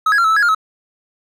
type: tone with pitch steps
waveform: triangle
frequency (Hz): 1279 / 1662 / 1376 / 1301 / 1313 / 1665 / 1409 / 1287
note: D#6 / G#6 / F6 / E6 / E6 / G#6 / F6 / E6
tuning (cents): +47 / +1 / -26 / -23 / -7 / +4 / +15 / -42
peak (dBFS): -9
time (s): 0.06-0.548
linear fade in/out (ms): 5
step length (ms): 61
effects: none